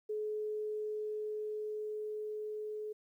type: tone with level ramp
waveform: sine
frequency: 426.2 Hz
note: G#4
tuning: 45 cents sharp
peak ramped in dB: -34 to -38 dBFS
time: 0.09-2.93 s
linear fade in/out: 10 ms
effects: 12-bit